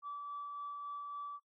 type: tone with tremolo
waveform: sine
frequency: 1155 Hz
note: D6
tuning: 29 cents flat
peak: -39 dBFS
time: 0.02-1.4 s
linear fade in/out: 50 ms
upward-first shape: sine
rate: 3.6 Hz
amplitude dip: 25%
effects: noise-tail reverb RT60 0.1 s tail -24 dB re dry + tanh soft clip ceiling -36 dBFS